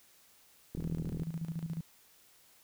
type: click train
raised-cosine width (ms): 3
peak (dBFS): -27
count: 20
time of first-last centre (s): 0.75-1.221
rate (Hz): 40.3
type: tone with tremolo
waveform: sine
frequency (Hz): 164.1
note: E3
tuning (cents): -8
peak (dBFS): -33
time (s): 0.77-1.81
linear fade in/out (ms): 2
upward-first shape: square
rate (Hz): 14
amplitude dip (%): 70
effects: white hiss -63 dBFS RMS until 2.63 s